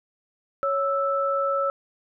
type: tone pair together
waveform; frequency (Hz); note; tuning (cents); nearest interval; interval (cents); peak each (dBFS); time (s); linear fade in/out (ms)
sine; 554.4 / 1318.5; C#5 / E6; 0 / 0; octave + minor third; 1500; -24; 0.63-1.7; 0
effects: none